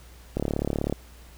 click train, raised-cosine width 2 ms, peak -12 dBFS, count 21, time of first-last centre 0.37-0.926 s, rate 36 Hz, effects added 60 Hz sine -47 dBFS peak until 1.37 s + pink hiss -53 dBFS RMS until 1.37 s

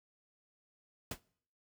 pink noise with exponential decay, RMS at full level -34 dBFS, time 1.11-1.2 s, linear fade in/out 5 ms, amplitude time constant 18 ms, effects noise-tail reverb RT60 0.6 s tail -24 dB re dry

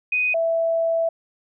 sine tone pair in turn, 2495 / 660.8 Hz, D#7 / E5, +4 / +4 cents, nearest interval octave + major seventh, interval 2300 cents, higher first, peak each -18 dBFS, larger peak neither, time 0.12-0.34 / 0.34-1.09 s, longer second, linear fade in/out 5 ms, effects none

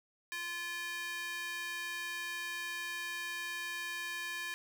square tone with high-pass filter, 345.9 Hz, F4, 17 cents flat, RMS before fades -40 dBFS, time 0.32-4.54 s, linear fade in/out 0 ms, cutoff 1800 Hz, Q 2.2, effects none

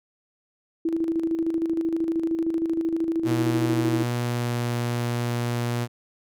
sine tone with tremolo, 328.4 Hz, E4, 6 cents flat, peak -20 dBFS, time 0.85-4.03 s, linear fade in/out 5 ms, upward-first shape square, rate 13 Hz, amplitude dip 50%
sawtooth tone with pitch glide, 120.8 to 119.76 Hz, B2 to A#2, -38 to +47 cents, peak -20 dBFS, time 3.24-5.88 s, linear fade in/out 50 ms, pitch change -15 cents, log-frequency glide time 4.14-4.64 s
effects none

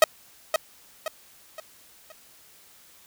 sawtooth tone with echo, 632 Hz, D#5, 27 cents sharp, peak -7 dBFS, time 0.02-0.04 s, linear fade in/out 2 ms, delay 520 ms, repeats 4, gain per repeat -8 dB, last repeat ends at 2.12 s, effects white hiss -54 dBFS RMS until 3.06 s

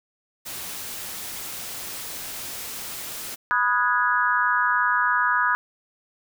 white noise, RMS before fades -34 dBFS, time 0.45-3.36 s, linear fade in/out 20 ms
sine chord, G# minor seventh, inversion first, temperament equal with one note detuned, 987.8 / 1244.5 / 1462.1 / 1661.2 Hz, B5 / D#6 / F#6 / G#6, 0 / 0 / -21 / 0 cents, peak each -24 dBFS, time 3.51-5.55 s, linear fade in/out 0 ms
effects none

